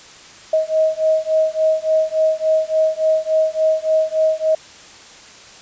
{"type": "beating tone pair", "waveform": "sine", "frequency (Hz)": [630, 633.5], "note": ["D#5", "D#5"], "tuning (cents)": [21, 31], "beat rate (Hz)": 3.5, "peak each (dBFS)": -17, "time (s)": [0.53, 4.55], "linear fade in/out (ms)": 5, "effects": ["white hiss -41 dBFS RMS until 5.61 s", "resampled to 16000 Hz"]}